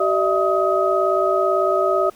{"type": "tone cluster", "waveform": "sine", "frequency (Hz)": [382.6, 602, 660, 1261], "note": ["G4", "D5", "E5", "D#6"], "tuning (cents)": [-42, 43, 2, 23], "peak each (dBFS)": -21, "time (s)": [0, 2.1], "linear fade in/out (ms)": 5, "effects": ["pink hiss -50 dBFS RMS until 2.15 s"]}